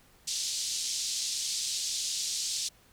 pink band-pass noise, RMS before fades -33 dBFS, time 0.27-2.69 s, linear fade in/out 10 ms, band 4000 to 7900 Hz, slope 24 dB/octave, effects pink hiss -61 dBFS RMS until 2.92 s

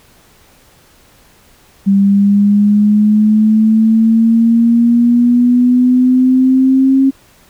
sine exponential sweep, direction up, 196.3 to 270 Hz, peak -6 dBFS, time 1.86-7.11 s, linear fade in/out 20 ms, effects pink hiss -47 dBFS RMS until 7.49 s

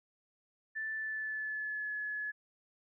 sine tone with pitch glide, 1760 to 1704 Hz, A6 to G#6, 0 to +44 cents, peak -35 dBFS, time 0.75-2.32 s, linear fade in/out 20 ms, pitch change -56 cents, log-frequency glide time 0.95-1.93 s, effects none

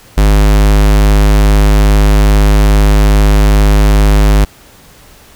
square tone, 51.2 Hz, G#1, 24 cents flat, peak -5 dBFS, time 0.17-4.45 s, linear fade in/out 10 ms, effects pink hiss -40 dBFS RMS until 5.35 s

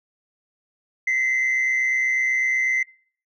sine tone pair together, 1934.9 / 2063 Hz, B6 / C7, -36 / -25 cents, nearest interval minor second, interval 111 cents, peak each -26 / -17 dBFS, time 1.07-2.83 s, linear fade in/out 5 ms, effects noise-tail reverb RT60 0.5 s tail -25 dB re dry + tanh soft clip ceiling -16 dBFS

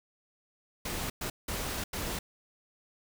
pink noise bursts at uneven times, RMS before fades -35 dBFS, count 4, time 0.85-1.1 / 1.21-1.3 / 1.48-1.84 / 1.93-2.19 s, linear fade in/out 5 ms, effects none

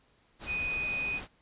sine tone in noise, 2489 Hz, D#7, in tune, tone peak -30 dBFS, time 0.46-1.21 s, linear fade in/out 50 ms, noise pink, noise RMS -42 dBFS, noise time 0.39-1.28 s, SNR +9 dB, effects pink hiss -67 dBFS RMS until 1.41 s + resampled to 8000 Hz

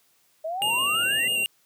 sine exponential sweep, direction up, 620 to 2064 Hz, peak -27 dBFS, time 0.44-1.28 s, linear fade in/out 10 ms
white low-pass noise, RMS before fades -41 dBFS, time 0.61-1.44 s, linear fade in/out 5 ms, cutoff 720 Hz, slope 48 dB/octave
square tone with vibrato, 2794 Hz, F7, in tune, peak -23 dBFS, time 0.62-1.46 s, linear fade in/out 0 ms, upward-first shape square, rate 6.1 Hz, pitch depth 22 cents each way
effects white hiss -64 dBFS RMS until 1.65 s + high-pass 100 Hz 12 dB/octave

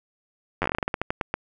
slowing click train, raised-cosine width 0.5 ms, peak -9 dBFS, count 16, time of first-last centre 0.62-1.34 s, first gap 10 ms, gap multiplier 1.2, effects none

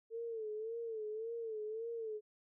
sine tone with vibrato, 445.2 Hz, A4, 20 cents sharp, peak -39 dBFS, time 0.1-2.21 s, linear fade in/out 50 ms, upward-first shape sine, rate 1.8 Hz, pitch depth 81 cents each way, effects none

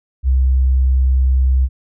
sine tone, 65 Hz, C2, 11 cents flat, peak -10 dBFS, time 0.23-1.69 s, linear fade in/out 50 ms, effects none

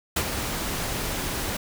pink noise with ADSR envelope, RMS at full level -22 dBFS, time 0.16-1.57 s, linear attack 8 ms, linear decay 60 ms, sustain -7 dB, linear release 6 ms, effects none

